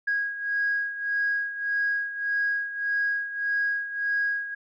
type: beating tone pair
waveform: sine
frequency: 1645 / 1646.7 Hz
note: G#6 / G#6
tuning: -17 / -15 cents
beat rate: 1.7 Hz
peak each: -25 / -30 dBFS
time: 0.07-4.55 s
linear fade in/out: 10 ms
effects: tanh soft clip ceiling -17 dBFS